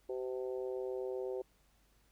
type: harmonic tone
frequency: 127.9 Hz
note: C3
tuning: 39 cents flat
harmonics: 3 / 4 / 5 / 6 / 7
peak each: -38 / -41 / -51 / -55 / -57 dBFS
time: 0.09-1.42 s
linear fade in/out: 5 ms
effects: added 50 Hz sine -70 dBFS peak until 2.11 s + pink hiss -72 dBFS RMS until 2.11 s